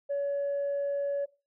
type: tone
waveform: sine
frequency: 565 Hz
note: C#5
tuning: 33 cents sharp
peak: -26 dBFS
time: 0.09-1.26 s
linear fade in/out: 20 ms
effects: noise-tail reverb RT60 0.3 s tail -20 dB re dry + tanh soft clip ceiling -25 dBFS